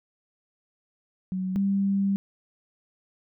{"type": "tone pair in turn", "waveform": "sine", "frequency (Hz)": [186.6, 197.07], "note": ["F#3", "G3"], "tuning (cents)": [15, 9], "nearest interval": "minor second", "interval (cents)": 94, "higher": "second", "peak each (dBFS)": [-26, -21], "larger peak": "second", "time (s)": [[1.32, 1.56], [1.56, 2.16]], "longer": "second", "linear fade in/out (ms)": 0, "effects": []}